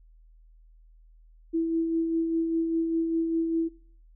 sine tone with tremolo, 328.6 Hz, E4, 5 cents flat, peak -22 dBFS, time 1.53-3.69 s, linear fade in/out 20 ms, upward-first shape sine, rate 5 Hz, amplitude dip 40%, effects noise-tail reverb RT60 0.5 s tail -21 dB re dry + added 40 Hz sine -52 dBFS peak until 4.15 s

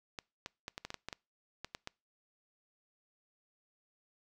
clicks, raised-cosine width 0.2 ms, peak -23 dBFS, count 12, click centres 0.188 / 0.461 / 0.681 / 0.779 / 0.85 / 0.904 / 0.943 / 1.086 / 1.128 / 1.646 / 1.749 / 1.874 s, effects noise-tail reverb RT60 0.3 s tail -26 dB re dry

